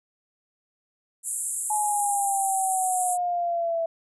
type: band-pass noise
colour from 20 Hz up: white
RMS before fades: -30 dBFS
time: 1.23-3.18 s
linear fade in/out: 50 ms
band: 7300 to 11000 Hz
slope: 96 dB/octave
type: exponential sweep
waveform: sine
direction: down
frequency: 853 to 659.3 Hz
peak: -23 dBFS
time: 1.7-3.86 s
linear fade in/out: 5 ms
effects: none

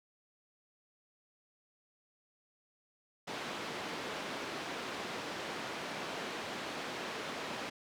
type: band-pass noise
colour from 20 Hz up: pink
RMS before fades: -41 dBFS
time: 3.27-7.7 s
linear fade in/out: 10 ms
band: 270 to 4000 Hz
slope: 12 dB/octave
effects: none

